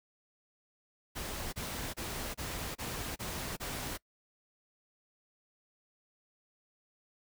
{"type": "noise bursts", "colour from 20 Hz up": "pink", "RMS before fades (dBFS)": -39, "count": 7, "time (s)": [1.15, 3.978], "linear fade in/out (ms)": 20, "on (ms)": 380, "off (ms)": 28, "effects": ["noise-tail reverb RT60 0.1 s tail -24 dB re dry"]}